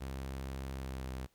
sawtooth tone with pitch glide, 66.8 to 64.82 Hz, C2 to C2, +36 to -16 cents, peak -35 dBFS, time 0-1.27 s, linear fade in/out 20 ms, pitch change -52 cents, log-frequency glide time 0.73-1.1 s, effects pink hiss -73 dBFS RMS until 1.34 s

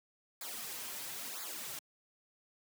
white noise with flanger, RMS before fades -43 dBFS, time 0.41-1.79 s, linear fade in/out 2 ms, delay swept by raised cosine 0.34 to 6.14 ms, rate 1 Hz, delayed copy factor -0.9, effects high-pass 150 Hz 12 dB/octave

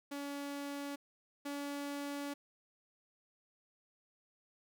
sawtooth tone pair in turn, 283.6 / 285 Hz, C#4 / C#4, +40 / +48 cents, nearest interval unison, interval 8 cents, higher second, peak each -36 / -35 dBFS, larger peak second, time 0.11-0.96 / 1.45-2.34 s, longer second, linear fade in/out 10 ms, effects none

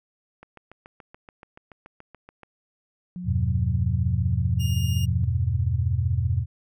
click train, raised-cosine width 0.5 ms, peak -29 dBFS, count 15, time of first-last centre 0.43-2.433 s, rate 6.99 Hz
sine tone with pitch glide, 179.2 to 171.9 Hz, F3 to F3, +45 to -27 cents, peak -31 dBFS, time 3.16-5.24 s, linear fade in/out 0 ms, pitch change -72 cents, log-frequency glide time 3.71-4.67 s
sine chord, E minor, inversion none, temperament equal, 82.41 / 98 / 123.47 Hz, E2 / G2 / B2, 0 / 0 / 0 cents, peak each -25 dBFS, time 3.24-6.46 s, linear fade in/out 50 ms
sawtooth tone, 2830 Hz, F7, 22 cents sharp, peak -31 dBFS, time 4.59-5.06 s, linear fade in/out 20 ms
effects none

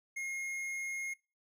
sine tone with tanh clipping, 2147 Hz, C7, 44 cents sharp, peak -38 dBFS, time 0.16-1.14 s, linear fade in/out 10 ms, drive 12 dB, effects noise-tail reverb RT60 0.3 s tail -23 dB re dry

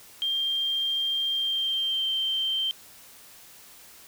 sine tone with pitch glide, 3187 to 3132 Hz, G7 to G7, +28 to -2 cents, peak -24 dBFS, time 0.22-2.71 s, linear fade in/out 0 ms, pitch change -30 cents, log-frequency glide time 1.32-2.11 s, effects white hiss -50 dBFS RMS until 4.07 s

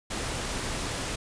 pink noise, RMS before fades -32 dBFS, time 0.1-1.16 s, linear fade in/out 10 ms, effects resampled to 22050 Hz

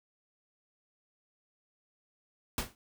pink noise with exponential decay, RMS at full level -28 dBFS, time 2.58-2.75 s, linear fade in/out 1 ms, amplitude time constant 35 ms, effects none

